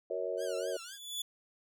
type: chord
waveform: sine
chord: F# dominant seventh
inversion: none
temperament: equal with one note detuned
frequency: 370 / 466.2 / 554.4 / 643.1 Hz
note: F#4 / A#4 / C#5 / E5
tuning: 0 / 0 / 0 / -43 cents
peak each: -40 / -38 / -37 / -39 dBFS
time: 0.1-0.77 s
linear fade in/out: 5 ms
type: tone with vibrato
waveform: 10% pulse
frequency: 1480 Hz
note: F#6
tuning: in tune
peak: -36 dBFS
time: 0.37-0.99 s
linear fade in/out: 50 ms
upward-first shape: triangle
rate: 3.9 Hz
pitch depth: 200 cents each way
type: tone with exponential growth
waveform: sawtooth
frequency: 3448 Hz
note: A7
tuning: 36 cents flat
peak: -30 dBFS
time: 0.62-1.22 s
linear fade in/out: 5 ms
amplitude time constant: 130 ms
effects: none